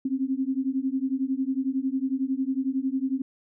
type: beating tone pair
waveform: sine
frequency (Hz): 260 / 271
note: C4 / C#4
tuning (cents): -11 / -39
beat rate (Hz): 11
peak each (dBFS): -27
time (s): 0.05-3.22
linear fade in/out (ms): 5
effects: none